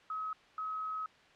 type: tone bursts at uneven times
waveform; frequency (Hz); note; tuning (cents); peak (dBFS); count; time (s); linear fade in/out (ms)
sine; 1277; D#6; +45; -35; 2; 0.1-0.33 / 0.58-1.06; 2
effects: white hiss -61 dBFS RMS until 1.35 s + low-pass 3000 Hz 12 dB/octave